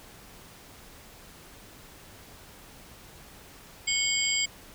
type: tone cluster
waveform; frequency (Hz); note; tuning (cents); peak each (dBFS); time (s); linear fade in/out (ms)
sine; 2199 / 3102 / 3215 / 4830 / 7580; C#7 / G7 / G7 / D8 / A#8; -14 / -19 / +43 / +48 / +28; -29 / -33 / -35 / -31 / -29; 3.87-4.46; 10
effects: pink hiss -50 dBFS RMS until 4.74 s